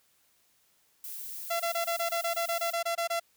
violet noise, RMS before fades -40 dBFS, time 1.04-2.73 s, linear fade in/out 2 ms
sawtooth tone bursts, 678 Hz, E5, 49 cents sharp, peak -24 dBFS, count 14, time 1.5-3.199 s, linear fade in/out 10 ms, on 100 ms, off 23 ms
effects white hiss -68 dBFS RMS until 3.36 s

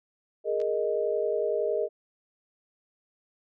sine chord, Ab suspended second, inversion none, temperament equal, 415.3 / 466.2 / 622.3 Hz, Ab4 / Bb4 / Eb5, 0 / 0 / 0 cents, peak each -29 dBFS, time 0.44-1.89 s, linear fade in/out 50 ms
clicks, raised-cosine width 0.2 ms, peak -31 dBFS, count 2, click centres 0.602 / 0.616 s
effects none

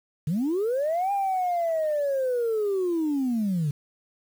sine linear two-way sweep, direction up then down, 138.59 to 809 to 138.59 Hz, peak -21 dBFS, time 0.27-3.71 s, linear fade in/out 5 ms, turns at 1.12 s, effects tanh soft clip ceiling -20 dBFS + 8-bit

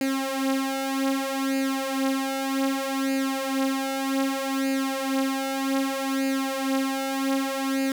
sawtooth tone with flanger, 269.3 Hz, C#4, 50 cents flat, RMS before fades -26 dBFS, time 0.01-7.92 s, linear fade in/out 2 ms, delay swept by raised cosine 0.43 to 5.13 ms, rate 0.64 Hz, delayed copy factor +0.75, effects none

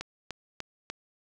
click train, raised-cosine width 0.2 ms, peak -18 dBFS, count 4, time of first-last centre 0.01-0.9 s, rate 3.37 Hz, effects none

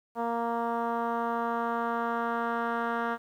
10% pulse tone with low-pass filter sweep, 233.1 Hz, A#3, in tune, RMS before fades -30 dBFS, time 0.15-3.18 s, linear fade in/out 50 ms, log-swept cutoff 910 to 1600 Hz, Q 1.7, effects 10-bit

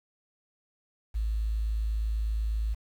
sine tone, 54.1 Hz, A1, 29 cents flat, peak -26 dBFS, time 1.14-2.75 s, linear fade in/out 20 ms, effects 9-bit

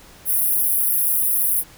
pink high-pass noise, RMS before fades -19 dBFS, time 0.25-1.64 s, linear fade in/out 50 ms, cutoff 10000 Hz, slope 96 dB/octave, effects pink hiss -46 dBFS RMS until 1.77 s

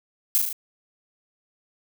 violet noise with echo, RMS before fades -19 dBFS, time 0.35-0.38 s, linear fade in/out 0 ms, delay 37 ms, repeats 4, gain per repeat -3 dB, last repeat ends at 0.528 s, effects none

